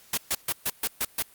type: noise bursts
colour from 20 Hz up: white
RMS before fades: -26 dBFS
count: 7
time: 0.13-1.225 s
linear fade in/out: 5 ms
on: 45 ms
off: 130 ms
effects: white hiss -55 dBFS RMS until 1.34 s + Opus 48 kbps